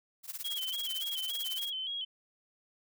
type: noise with tremolo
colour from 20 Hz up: blue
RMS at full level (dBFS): -37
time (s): 0.23-1.71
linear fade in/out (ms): 50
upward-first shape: triangle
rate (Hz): 18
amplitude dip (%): 100
type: tone with vibrato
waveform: sine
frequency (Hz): 3179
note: G7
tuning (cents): +24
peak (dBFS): -34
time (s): 0.44-2.05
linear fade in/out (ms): 10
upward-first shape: square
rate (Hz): 3.5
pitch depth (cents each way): 62
effects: none